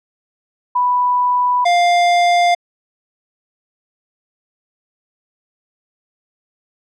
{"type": "tone pair in turn", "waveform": ["sine", "square"], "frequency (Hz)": [987.8, 700.5], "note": ["B5", "F5"], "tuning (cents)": [0, 5], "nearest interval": "tritone", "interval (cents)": 595, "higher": "first", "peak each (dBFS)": [-12, -11], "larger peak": "second", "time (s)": [[0.75, 1.65], [1.65, 2.55]], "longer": "neither", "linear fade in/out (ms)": 10, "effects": ["low-pass 5000 Hz 12 dB/octave"]}